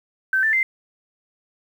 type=tone with pitch steps; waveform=sine; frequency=1545 / 1770 / 2080 Hz; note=G6 / A6 / C7; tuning=-26 / +10 / -11 cents; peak=-16 dBFS; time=0.33-0.63 s; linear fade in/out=2 ms; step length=100 ms; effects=8-bit